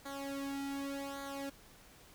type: tone with flanger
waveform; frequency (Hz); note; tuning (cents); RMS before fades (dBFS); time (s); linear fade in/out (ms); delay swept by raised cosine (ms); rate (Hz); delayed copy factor
sawtooth; 277.2; C#4; 0; -41; 0.05-1.5; 10; 0.37 to 1.77; 0.86; -0.9
effects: pink hiss -59 dBFS RMS until 2.14 s